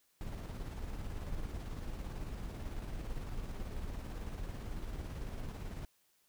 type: noise with tremolo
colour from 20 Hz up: brown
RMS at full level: -40 dBFS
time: 0.21-5.85 s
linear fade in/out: 0 ms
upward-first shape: square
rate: 18 Hz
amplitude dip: 30%
effects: white hiss -73 dBFS RMS until 6.28 s